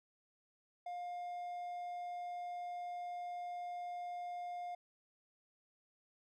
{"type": "tone", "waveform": "triangle", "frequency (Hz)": 708, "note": "F5", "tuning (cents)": 23, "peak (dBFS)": -39, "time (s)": [0.86, 4.75], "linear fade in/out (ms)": 5, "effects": []}